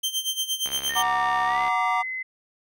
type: tone with tremolo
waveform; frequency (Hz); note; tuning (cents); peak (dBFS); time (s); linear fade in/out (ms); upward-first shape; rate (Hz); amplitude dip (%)
sawtooth; 3136; G7; 0; -19; 0.03-1.03; 10; sine; 8.6; 80
type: click train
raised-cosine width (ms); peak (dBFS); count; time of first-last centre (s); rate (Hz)
0.3; -19; 71; 0.66-1.68; 68.6
type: tone with pitch glide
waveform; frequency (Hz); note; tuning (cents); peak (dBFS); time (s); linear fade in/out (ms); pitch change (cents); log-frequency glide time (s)
sine; 1831 to 2043; A#6 to C7; -32 to -42; -28; 0.89-2.23; 10; +190; 1.45-1.62
type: chord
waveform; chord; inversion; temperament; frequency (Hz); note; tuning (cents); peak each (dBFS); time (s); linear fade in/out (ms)
triangle; Gb augmented; none; equal with one note detuned; 740 / 938.8 / 1174.7; Gb5 / Bb5 / D6; 0 / +12 / 0; -24; 0.95-2.03; 20
effects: none